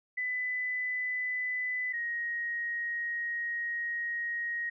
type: tone pair in turn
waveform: sine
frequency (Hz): 2000 / 1880.6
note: B6 / A#6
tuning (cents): +21 / +15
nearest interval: minor second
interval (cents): 106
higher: first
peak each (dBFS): -30 / -31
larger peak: first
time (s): 0.17-1.93 / 1.93-4.7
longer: second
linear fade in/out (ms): 10
effects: none